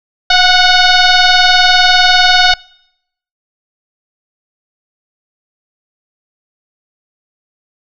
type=tone with frequency modulation; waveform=sine; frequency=1480 Hz; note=F#6; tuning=in tune; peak=-5 dBFS; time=0.3-2.54 s; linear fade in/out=5 ms; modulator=735 Hz; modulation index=4.3; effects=noise-tail reverb RT60 0.8 s tail -26 dB re dry